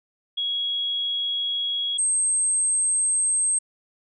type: tone pair in turn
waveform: sine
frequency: 3322 / 8371 Hz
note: G#7 / C9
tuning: 0 / 0 cents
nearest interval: octave + major third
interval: 1600 cents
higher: second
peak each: -23 / -19 dBFS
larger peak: second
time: 0.37-1.98 / 1.98-3.59 s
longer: neither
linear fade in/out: 10 ms
effects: none